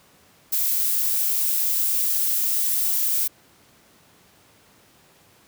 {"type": "noise", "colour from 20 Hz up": "violet", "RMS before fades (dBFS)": -22, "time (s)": [0.52, 3.28], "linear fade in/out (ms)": 10, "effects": ["pink hiss -55 dBFS RMS until 5.47 s", "high-pass 100 Hz 12 dB/octave"]}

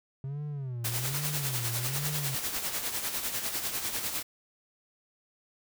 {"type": "tone with vibrato", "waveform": "triangle", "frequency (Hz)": 131.7, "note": "C3", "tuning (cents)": 12, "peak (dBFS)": -31, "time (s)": [0.24, 2.35], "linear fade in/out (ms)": 2, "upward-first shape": "sine", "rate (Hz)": 1.2, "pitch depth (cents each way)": 210}
{"type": "noise with tremolo", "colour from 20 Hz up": "white", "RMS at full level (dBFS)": -31, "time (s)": [0.84, 4.23], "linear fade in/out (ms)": 10, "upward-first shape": "sine", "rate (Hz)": 10, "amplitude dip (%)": 55}
{"effects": []}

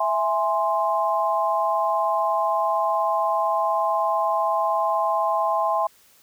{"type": "chord", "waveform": "sine", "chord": "E augmented", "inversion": "none", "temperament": "equal", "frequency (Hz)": [659.3, 830.6, 1046.5], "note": ["E5", "G#5", "B#5"], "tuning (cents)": [0, 0, 0], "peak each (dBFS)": [-24, -24, -23], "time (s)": [0, 5.87], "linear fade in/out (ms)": 5, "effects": ["white hiss -56 dBFS RMS until 6.22 s"]}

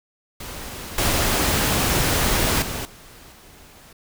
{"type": "noise with level steps", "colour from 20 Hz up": "pink", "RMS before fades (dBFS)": [-34, -20, -29, -45, -47], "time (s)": [0.4, 3.93], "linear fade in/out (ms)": 5, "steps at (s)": [0.98, 2.62, 2.85, 3.32], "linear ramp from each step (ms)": 2, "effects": []}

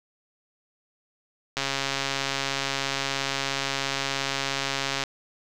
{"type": "click train", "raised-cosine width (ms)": 0.2, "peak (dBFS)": -9, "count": 476, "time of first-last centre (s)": [1.57, 5.037], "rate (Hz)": 137, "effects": []}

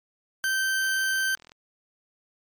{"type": "tone", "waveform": "40% pulse", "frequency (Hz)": 1554, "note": "G6", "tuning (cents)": -16, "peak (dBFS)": -22, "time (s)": [0.44, 1.35], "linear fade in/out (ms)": 0}
{"type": "click train", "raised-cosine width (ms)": 0.2, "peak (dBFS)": -30, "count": 30, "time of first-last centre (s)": [0.82, 1.519], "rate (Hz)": 41.5}
{"effects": ["MP3 96 kbps"]}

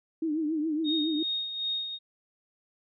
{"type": "tone with vibrato", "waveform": "sine", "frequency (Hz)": 311.1, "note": "D#4", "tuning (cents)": 0, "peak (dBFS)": -26, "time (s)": [0.22, 1.23], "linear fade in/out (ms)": 5, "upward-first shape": "triangle", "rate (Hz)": 7.2, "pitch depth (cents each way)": 110}
{"type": "tone with tremolo", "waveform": "sine", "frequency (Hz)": 3719, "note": "A#7", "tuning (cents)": -5, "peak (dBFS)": -27, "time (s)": [0.84, 1.99], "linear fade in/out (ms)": 50, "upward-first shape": "sine", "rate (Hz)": 2.6, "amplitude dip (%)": 55}
{"effects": []}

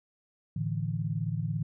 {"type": "chord", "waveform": "sine", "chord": "A suspended fourth", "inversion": "none", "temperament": "equal", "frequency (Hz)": [110, 146.83, 164.81], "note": ["A2", "D3", "E3"], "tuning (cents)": [0, 0, 0], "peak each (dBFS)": -33, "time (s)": [0.56, 1.63], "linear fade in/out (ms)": 5, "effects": []}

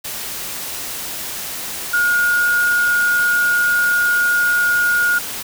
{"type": "tone in noise", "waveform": "sine", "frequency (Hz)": 1435, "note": "F6", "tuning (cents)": 47, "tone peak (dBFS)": -13, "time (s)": [1.93, 5.19], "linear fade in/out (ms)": 10, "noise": "white", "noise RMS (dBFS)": -27, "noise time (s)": [0.04, 5.43], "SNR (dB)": 11, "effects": []}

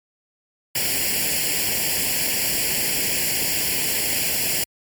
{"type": "noise with comb filter", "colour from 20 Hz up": "white", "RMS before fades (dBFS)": -22, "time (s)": [0.75, 4.64], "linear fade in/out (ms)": 5, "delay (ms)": 0.4, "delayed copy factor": 0.85, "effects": ["high-pass 60 Hz 12 dB/octave", "MP3 96 kbps"]}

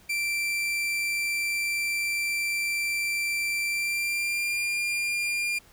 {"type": "tone with pitch glide", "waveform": "40% pulse", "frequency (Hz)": [2349, 2401], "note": ["D7", "D7"], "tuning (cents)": [0, 38], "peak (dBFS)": -25, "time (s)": [0.09, 5.59], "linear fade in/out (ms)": 10, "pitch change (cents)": 38, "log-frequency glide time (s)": [3.68, 4.62], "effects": ["pink hiss -56 dBFS RMS until 5.72 s"]}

